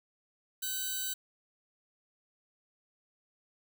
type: tone pair together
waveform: 5% pulse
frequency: 1520 / 3886 Hz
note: F#6 / B7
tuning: +46 / -29 cents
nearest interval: octave + major third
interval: 1625 cents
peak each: -27 dBFS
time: 0.62-1.14 s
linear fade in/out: 10 ms
effects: none